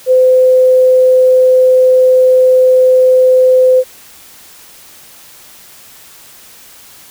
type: tone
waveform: sine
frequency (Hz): 512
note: C5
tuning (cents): -38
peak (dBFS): -4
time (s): 0.06-3.84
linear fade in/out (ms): 50
effects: white hiss -38 dBFS RMS until 7.1 s